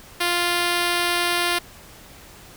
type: tone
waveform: 5% pulse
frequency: 349.2 Hz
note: F4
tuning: in tune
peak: -8 dBFS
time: 0.2-1.59 s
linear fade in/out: 10 ms
effects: pink hiss -45 dBFS RMS until 2.56 s